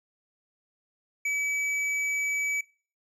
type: tone with hard clipping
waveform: sine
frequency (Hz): 2289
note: D7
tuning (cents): -45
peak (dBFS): -27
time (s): 1.25-2.61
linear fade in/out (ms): 5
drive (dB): 7
effects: noise-tail reverb RT60 0.4 s tail -22 dB re dry